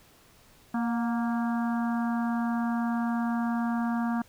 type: harmonic tone with a mistuned harmonic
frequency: 233.1 Hz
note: A#3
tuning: in tune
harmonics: 1 / 3 / 4 / 5 / 6 / 7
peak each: -26 / -36 / -38 / -40 / -42 / -43 dBFS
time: 0.74-4.22 s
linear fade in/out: 5 ms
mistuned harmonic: 3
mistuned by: +41 cents
effects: pink hiss -58 dBFS RMS until 4.28 s